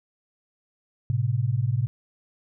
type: tone pair together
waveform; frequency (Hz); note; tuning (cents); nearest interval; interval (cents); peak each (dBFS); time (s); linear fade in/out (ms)
sine; 109.76 / 130; A2 / C3; -4 / -11; minor third; 293; -24; 1.1-1.87; 0
effects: none